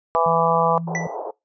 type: harmonic tone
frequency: 166 Hz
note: E3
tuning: 12 cents sharp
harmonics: 3 / 4 / 5 / 6 / 7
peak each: -22 / -22 / -22 / -22 / -22 dBFS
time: 0.15-0.78 s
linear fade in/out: 0 ms
type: tone with pitch glide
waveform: sine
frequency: 165.5 to 167.13 Hz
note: E3 to E3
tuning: +7 to +24 cents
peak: -26 dBFS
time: 0.26-1.07 s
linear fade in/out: 2 ms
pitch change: +17 cents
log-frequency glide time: 0.46-0.55 s
type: band-pass noise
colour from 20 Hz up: white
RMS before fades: -30 dBFS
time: 0.87-1.31 s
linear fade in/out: 5 ms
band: 370 to 910 Hz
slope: 48 dB/octave
type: tone with exponential decay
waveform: square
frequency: 1975.5 Hz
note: B6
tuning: in tune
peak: -21 dBFS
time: 0.95-1.16 s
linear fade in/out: 1 ms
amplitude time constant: 45 ms
effects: noise-tail reverb RT60 0.2 s tail -24 dB re dry + resampled to 16000 Hz